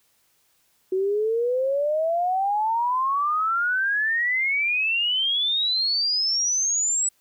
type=exponential sweep; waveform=sine; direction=up; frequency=370 to 7910 Hz; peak=-20 dBFS; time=0.92-7.09 s; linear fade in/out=5 ms; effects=white hiss -65 dBFS RMS until 7.2 s